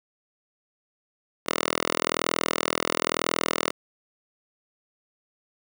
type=tone with high-pass filter; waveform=5% pulse; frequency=41 Hz; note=E1; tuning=9 cents flat; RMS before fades=-27 dBFS; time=1.46-3.71 s; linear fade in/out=10 ms; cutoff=490 Hz; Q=0.54; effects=none